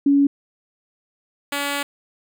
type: tone pair in turn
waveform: sine / 5% pulse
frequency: 281.5 / 284.3 Hz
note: C#4 / C#4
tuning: +27 / +44 cents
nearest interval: unison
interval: 17 cents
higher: second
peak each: -12 / -11 dBFS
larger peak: second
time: 0.06-0.27 / 1.52-1.83 s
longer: second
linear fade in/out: 5 ms
effects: none